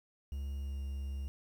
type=tone with pitch glide; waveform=triangle; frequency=69.3 to 68.66 Hz; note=C#2 to C#2; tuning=0 to -16 cents; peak=-34 dBFS; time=0.32-1.28 s; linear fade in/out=0 ms; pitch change=-16 cents; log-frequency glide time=0.61-0.81 s; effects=10-bit